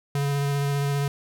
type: tone with vibrato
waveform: square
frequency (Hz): 141.5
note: C#3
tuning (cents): +36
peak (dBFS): -23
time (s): 0.15-1.08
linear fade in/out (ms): 2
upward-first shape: square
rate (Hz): 15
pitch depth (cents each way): 10
effects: none